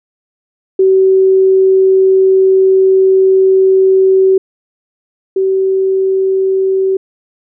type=tone pair in turn; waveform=sine; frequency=380.8 / 382.5 Hz; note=F#4 / G4; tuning=+50 / -42 cents; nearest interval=unison; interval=8 cents; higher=second; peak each=-5 / -9 dBFS; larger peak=first; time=0.79-4.38 / 5.36-6.97 s; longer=first; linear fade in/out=5 ms; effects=none